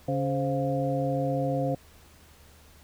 harmonic tone with a mistuned harmonic, 140 Hz, C#3, 18 cents sharp, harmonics 1 / 2 / 3 / 4 / 5, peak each -29 / -31 / -40 / -29 / -33 dBFS, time 0.08-1.75 s, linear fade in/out 5 ms, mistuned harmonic 4, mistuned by -110 cents, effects added 76 Hz sine -55 dBFS peak until 2.83 s + pink hiss -56 dBFS RMS until 2.83 s

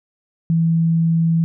sine tone, 164.81 Hz, E3, in tune, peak -13 dBFS, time 0.5-1.44 s, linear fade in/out 0 ms, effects none

